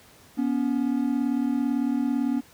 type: tone pair together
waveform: triangle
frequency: 243.6 / 281.5 Hz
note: B3 / C#4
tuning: -24 / +27 cents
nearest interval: minor third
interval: 251 cents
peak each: -23 dBFS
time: 0.37-2.41 s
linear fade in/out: 20 ms
effects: pink hiss -53 dBFS RMS until 2.53 s + high-pass 60 Hz 12 dB/octave